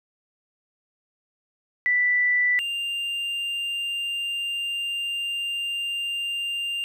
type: tone pair in turn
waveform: sine / triangle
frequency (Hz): 1975.5 / 2794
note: B6 / F7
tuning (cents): 0 / 0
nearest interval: tritone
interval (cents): 600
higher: second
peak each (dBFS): -18 / -24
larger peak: first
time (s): 1.86-2.59 / 2.59-6.84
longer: second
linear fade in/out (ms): 0
effects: none